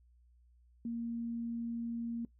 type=tone; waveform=sine; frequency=233.1 Hz; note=A#3; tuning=in tune; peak=-35 dBFS; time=0.85-2.25 s; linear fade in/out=2 ms; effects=noise-tail reverb RT60 0.1 s tail -19 dB re dry + added 60 Hz sine -62 dBFS peak until 2.39 s